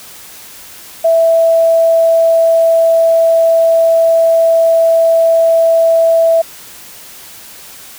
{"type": "tone", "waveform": "sine", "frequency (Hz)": 659.3, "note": "E5", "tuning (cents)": 0, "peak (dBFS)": -6, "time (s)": [1.04, 6.42], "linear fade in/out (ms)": 10, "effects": ["white hiss -34 dBFS RMS until 7.98 s"]}